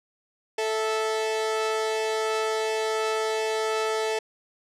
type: tone pair together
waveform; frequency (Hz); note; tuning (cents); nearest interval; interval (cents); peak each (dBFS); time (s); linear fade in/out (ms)
sawtooth; 438.4 / 656.9; A4 / E5; -6 / -6; perfect fifth; 700; -21 / -28; 0.58-4.19; 5
effects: low-pass 8000 Hz 12 dB/octave